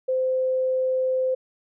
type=tone; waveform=sine; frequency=517 Hz; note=C5; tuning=21 cents flat; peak=-20 dBFS; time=0.08-1.35 s; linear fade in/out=10 ms; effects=none